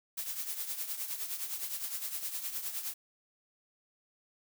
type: noise with tremolo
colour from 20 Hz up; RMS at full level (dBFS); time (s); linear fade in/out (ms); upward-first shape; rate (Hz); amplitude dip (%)
blue; -35; 0.17-2.94; 10; triangle; 9.7; 70
effects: none